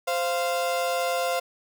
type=tone pair together; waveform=35% pulse; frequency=521.3 / 694 Hz; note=C5 / F5; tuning=-6 / -11 cents; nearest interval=perfect fourth; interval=495 cents; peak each=-25 dBFS; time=0.07-1.4 s; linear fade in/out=10 ms; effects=none